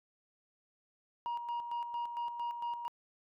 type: tone with tremolo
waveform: sine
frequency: 949 Hz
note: A#5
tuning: 31 cents sharp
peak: -31 dBFS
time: 1.26-2.88 s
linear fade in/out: 0 ms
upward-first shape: square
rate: 4.4 Hz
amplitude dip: 60%
effects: tanh soft clip ceiling -33 dBFS